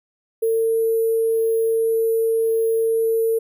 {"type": "tone with sample-and-hold", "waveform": "sine", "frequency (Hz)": 450.9, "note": "A4", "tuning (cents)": 42, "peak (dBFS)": -16, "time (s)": [0.42, 3.39], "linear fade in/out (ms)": 10, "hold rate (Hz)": 11025, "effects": []}